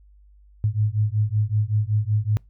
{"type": "beating tone pair", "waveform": "sine", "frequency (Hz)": [103.83, 109.13], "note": ["G#2", "A2"], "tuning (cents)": [0, -14], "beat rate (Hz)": 5.3, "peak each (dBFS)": -22, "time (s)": [0.64, 2.37], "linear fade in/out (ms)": 0, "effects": ["noise-tail reverb RT60 0.2 s tail -26 dB re dry", "added 50 Hz sine -49 dBFS peak until 2.49 s"]}